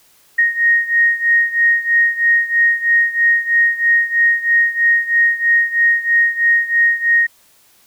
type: beating tone pair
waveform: sine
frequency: 1864.7 / 1867.8 Hz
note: A#6 / A#6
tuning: 0 / +3 cents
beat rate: 3.1 Hz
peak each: -13 / -16 dBFS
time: 0.38-7.27 s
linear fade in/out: 10 ms
effects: white hiss -52 dBFS RMS until 7.86 s